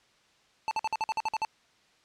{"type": "tone bursts", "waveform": "square", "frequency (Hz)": 880, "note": "A5", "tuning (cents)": 0, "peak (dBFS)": -27, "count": 10, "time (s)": [0.68, 1.449], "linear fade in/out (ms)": 0, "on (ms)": 31, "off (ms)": 51, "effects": ["white hiss -64 dBFS RMS until 2.04 s", "low-pass 5000 Hz 12 dB/octave"]}